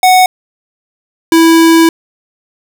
square tone pair in turn, 740 / 328.6 Hz, F#5 / E4, 0 / -5 cents, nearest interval octave + major second, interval 1405 cents, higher first, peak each -4 dBFS, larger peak neither, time 0.03-0.26 / 1.32-1.89 s, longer second, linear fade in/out 2 ms, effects none

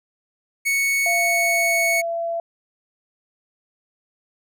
45% pulse tone, 2217 Hz, C#7, in tune, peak -18 dBFS, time 0.65-2.02 s, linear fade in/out 20 ms
sine tone with pitch glide, 688 to 673.8 Hz, F5 to E5, -26 to +38 cents, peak -22 dBFS, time 1.06-2.4 s, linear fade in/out 2 ms, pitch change -36 cents, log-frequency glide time 1.19-1.86 s
effects none

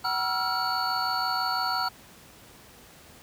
triangle tone cluster, 753 / 959 / 1330 / 1396 / 4459 Hz, F#5 / A#5 / E6 / F6 / C#8, +30 / +49 / +15 / -1 / +9 cents, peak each -30 dBFS, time 0.04-1.89 s, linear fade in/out 10 ms, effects pink hiss -51 dBFS RMS until 3.22 s + high-pass 60 Hz 12 dB/octave

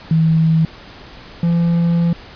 sine / triangle tone pair in turn, 161.1 / 169.86 Hz, E3 / F3, -39 / -48 cents, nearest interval minor second, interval 91 cents, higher second, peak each -10 dBFS, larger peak neither, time 0.11-0.65 / 1.43-2.13 s, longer second, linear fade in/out 2 ms, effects pink hiss -38 dBFS RMS until 2.35 s + resampled to 11025 Hz

